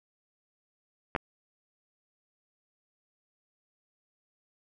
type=clicks; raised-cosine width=0.5 ms; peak=-14 dBFS; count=2; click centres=1.151 / 1.162 s; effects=none